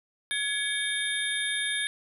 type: tone cluster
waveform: sine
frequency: 1684 / 2253 / 3233 / 3633 / 9910 Hz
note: G#6 / C#7 / G#7 / A#7 / D#9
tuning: +24 / +28 / -47 / -45 / -8 cents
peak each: -31 / -35 / -38 / -31 / -35 dBFS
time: 0.31-1.87 s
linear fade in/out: 0 ms
effects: none